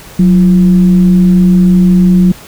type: tone with frequency modulation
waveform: sine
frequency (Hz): 182.6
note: F#3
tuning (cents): -23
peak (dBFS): -3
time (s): 0.19-2.32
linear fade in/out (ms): 5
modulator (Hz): 156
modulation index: 0.32
effects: pink hiss -33 dBFS RMS until 2.47 s